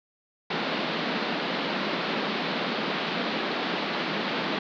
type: band-pass noise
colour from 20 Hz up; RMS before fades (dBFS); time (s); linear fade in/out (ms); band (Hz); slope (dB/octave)
pink; -29; 0.5-4.59; 5; 170 to 4400; 48
effects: none